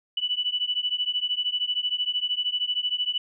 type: beating tone pair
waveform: sine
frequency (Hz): 2960 / 2973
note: F#7 / F#7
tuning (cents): 0 / +8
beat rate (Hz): 13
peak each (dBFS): -27 / -27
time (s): 0.17-3.18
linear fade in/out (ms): 5
effects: none